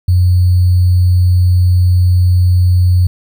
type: tone with sample-and-hold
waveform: sine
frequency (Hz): 90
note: F#2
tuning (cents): -47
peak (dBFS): -6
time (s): 0.08-3.07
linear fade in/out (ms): 5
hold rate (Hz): 4410
effects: none